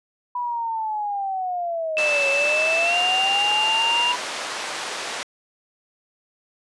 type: linear two-way sweep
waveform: sine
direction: down then up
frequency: 987 to 549 to 987 Hz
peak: -23 dBFS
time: 0.35-4.16 s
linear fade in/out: 5 ms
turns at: 2.29 s
type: tone with pitch glide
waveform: sine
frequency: 2637 to 2794 Hz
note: E7 to F7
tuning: 0 to 0 cents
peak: -19 dBFS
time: 1.97-4.12 s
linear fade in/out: 0 ms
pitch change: +100 cents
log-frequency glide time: 2.83-2.97 s
type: band-pass noise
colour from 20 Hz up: pink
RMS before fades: -30 dBFS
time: 1.98-5.23 s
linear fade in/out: 0 ms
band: 630 to 6700 Hz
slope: 12 dB/octave
effects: resampled to 24000 Hz